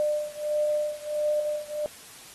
sine beating tone pair, 599 / 600.5 Hz, D5 / D5, +34 / +38 cents, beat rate 1.5 Hz, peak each -27 / -28 dBFS, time 0-1.86 s, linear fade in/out 0 ms, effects white hiss -47 dBFS RMS until 2.34 s + AAC 32 kbps

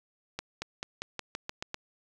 accelerating click train, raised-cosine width 0.2 ms, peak -17 dBFS, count 9, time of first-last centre 0.39-1.744 s, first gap 230 ms, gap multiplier 0.91, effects 9-bit

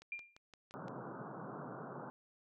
click train, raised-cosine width 0.2 ms, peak -38 dBFS, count 6, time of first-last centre 0.02-0.882 s, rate 5.8 Hz
sine tone with exponential decay, 2392 Hz, D7, 31 cents sharp, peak -37 dBFS, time 0.12-0.38 s, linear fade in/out 2 ms, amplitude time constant 55 ms
pink band-pass noise, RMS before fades -47 dBFS, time 0.74-2.1 s, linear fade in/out 0 ms, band 120 to 1500 Hz, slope 96 dB/octave
effects none

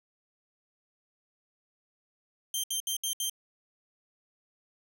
15% pulse tone bursts, 3152 Hz, G7, 9 cents sharp, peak -22 dBFS, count 5, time 2.54-3.297 s, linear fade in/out 2 ms, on 97 ms, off 68 ms, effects none

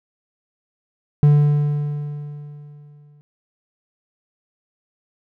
triangle tone with exponential decay, 146.83 Hz, D3, in tune, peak -6 dBFS, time 1.23-3.21 s, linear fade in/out 0 ms, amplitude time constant 430 ms, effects none

